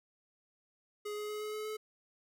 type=tone with pitch steps; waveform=square; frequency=417.3 / 420 / 422.6 / 425.3 / 428 / 430.8 Hz; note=G#4 / G#4 / G#4 / G#4 / A4 / A4; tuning=+8 / +19 / +30 / +41 / -48 / -37 cents; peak=-38 dBFS; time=1.05-1.77 s; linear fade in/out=10 ms; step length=120 ms; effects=none